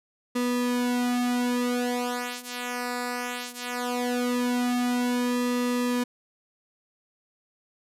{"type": "tone with flanger", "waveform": "sawtooth", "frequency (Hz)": 245.4, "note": "B3", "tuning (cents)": -11, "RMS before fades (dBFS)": -27, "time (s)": [0.35, 6.04], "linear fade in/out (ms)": 10, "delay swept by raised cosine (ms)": [1.3, 4.4], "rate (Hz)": 0.19, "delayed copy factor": -0.85, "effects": ["resampled to 32000 Hz"]}